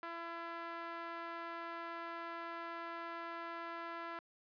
sawtooth tone with band-pass filter, 336.4 Hz, E4, 35 cents sharp, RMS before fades -45 dBFS, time 0.03-4.19 s, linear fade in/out 0 ms, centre 1300 Hz, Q 1.7, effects resampled to 11025 Hz + 12-bit

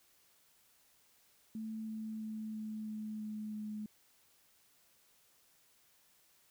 sine tone with pitch steps, 220 / 218.7 / 217.5 / 216.2 / 215 / 213.7 / 212.5 Hz, A3 / A3 / A3 / A3 / A3 / G#3 / G#3, 0 / -10 / -20 / -30 / -40 / +50 / +40 cents, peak -39 dBFS, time 1.55-3.86 s, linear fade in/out 2 ms, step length 330 ms, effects white hiss -69 dBFS RMS until 6.5 s

